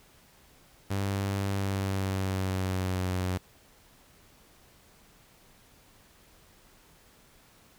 sawtooth tone with pitch glide, 98.6 to 92 Hz, G2 to F#2, +11 to -9 cents, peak -24 dBFS, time 0.9-3.38 s, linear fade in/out 10 ms, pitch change -120 cents, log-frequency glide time 1.5-3.09 s, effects pink hiss -59 dBFS RMS until 7.78 s

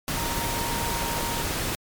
sine tone in noise, 932.3 Hz, A#5, in tune, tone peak -32 dBFS, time 0.17-1.42 s, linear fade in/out 0 ms, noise pink, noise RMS -28 dBFS, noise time 0.08-1.75 s, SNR -7 dB, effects MP3 96 kbps

